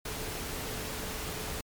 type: tone in noise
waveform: sine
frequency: 434.2 Hz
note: A4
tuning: 23 cents flat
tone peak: -46 dBFS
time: 0.05-1.61 s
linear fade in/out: 5 ms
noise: pink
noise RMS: -37 dBFS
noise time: 0.05-1.61 s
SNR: -12 dB
effects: MP3 96 kbps